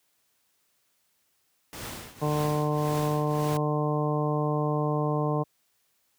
pink noise with tremolo, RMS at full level -36 dBFS, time 1.73-3.57 s, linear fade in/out 0 ms, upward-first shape triangle, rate 1.8 Hz, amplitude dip 85%
harmonic tone, 150 Hz, D3, 37 cents sharp, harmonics 1 / 2 / 3 / 4 / 5 / 6 / 7, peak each -27 / -32 / -31 / -33 / -35 / -39 / -34 dBFS, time 2.21-5.44 s, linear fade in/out 20 ms
effects white hiss -71 dBFS RMS until 6.18 s + high-pass 60 Hz 12 dB/octave

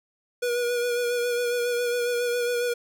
square tone with vibrato, 483.1 Hz, B4, 38 cents flat, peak -24 dBFS, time 0.42-2.74 s, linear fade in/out 10 ms, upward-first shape sine, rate 7.3 Hz, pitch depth 26 cents each way, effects none

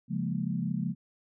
sine chord, Bb minor seventh, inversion first, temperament equal, 138.59 / 174.61 / 207.7 / 233.1 Hz, Db3 / F3 / Ab3 / Bb3, 0 / 0 / 0 / 0 cents, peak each -35 / -32 / -34 / -36 dBFS, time 0.08-0.95 s, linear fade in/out 50 ms, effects none

